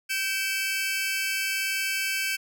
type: tone cluster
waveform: sawtooth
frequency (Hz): 1557 / 2285 / 2629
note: G6 / D7 / E7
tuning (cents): -12 / -48 / -5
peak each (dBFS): -27 / -27 / -27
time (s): 0.09-2.37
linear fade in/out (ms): 20
effects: none